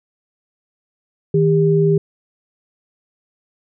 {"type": "tone pair together", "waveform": "sine", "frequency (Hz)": [158.66, 399.8], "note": ["D#3", "G4"], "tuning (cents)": [34, 34], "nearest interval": "octave + major third", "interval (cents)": 1600, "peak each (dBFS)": -14, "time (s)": [1.34, 1.98], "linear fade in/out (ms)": 5, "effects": []}